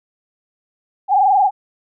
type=tone with frequency modulation; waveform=sine; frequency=792 Hz; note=G5; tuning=18 cents sharp; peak=-10 dBFS; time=1.08-1.51 s; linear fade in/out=50 ms; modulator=21.3 Hz; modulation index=2.2; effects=none